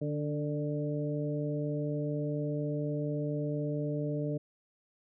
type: harmonic tone with a mistuned harmonic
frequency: 148.4 Hz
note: D3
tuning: 18 cents sharp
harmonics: 1 / 2 / 3 / 4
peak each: -33 / -36 / -38 / -39 dBFS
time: 0.01-4.38 s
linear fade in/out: 10 ms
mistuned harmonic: 2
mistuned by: -25 cents
effects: none